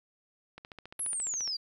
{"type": "click train", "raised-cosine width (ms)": 0.3, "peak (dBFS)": -29, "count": 14, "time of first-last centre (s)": [0.58, 1.477], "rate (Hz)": 14.5}
{"type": "exponential sweep", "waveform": "sine", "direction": "down", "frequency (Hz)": [11320, 4660], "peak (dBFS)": -31, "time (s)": [0.99, 1.57], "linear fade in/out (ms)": 10}
{"effects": ["11-bit"]}